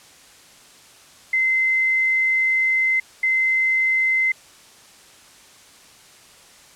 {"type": "tone bursts at uneven times", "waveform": "sine", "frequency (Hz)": 2065, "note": "C7", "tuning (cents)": -23, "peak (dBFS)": -16, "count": 2, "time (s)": [[1.33, 3], [3.23, 4.32]], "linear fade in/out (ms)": 5, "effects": ["white hiss -48 dBFS RMS until 6.75 s", "low-pass 9000 Hz 12 dB/octave"]}